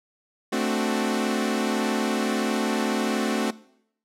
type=chord; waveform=sawtooth; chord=D dominant seventh; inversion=second; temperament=equal; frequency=220 / 261.6 / 293.7 / 370 Hz; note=A3 / C4 / D4 / F#4; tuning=0 / 0 / 0 / 0 cents; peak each=-23 / -24 / -27 / -25 dBFS; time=0.52-3.51 s; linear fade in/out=10 ms; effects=noise-tail reverb RT60 0.7 s tail -20 dB re dry + low-pass 11000 Hz 12 dB/octave